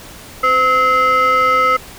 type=tone with frequency modulation; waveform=sine; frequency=1292 Hz; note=E6; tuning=35 cents flat; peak=-8 dBFS; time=0.43-1.77 s; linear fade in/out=10 ms; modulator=780 Hz; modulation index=0.75; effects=tanh soft clip ceiling -8 dBFS + pink hiss -36 dBFS RMS until 1.98 s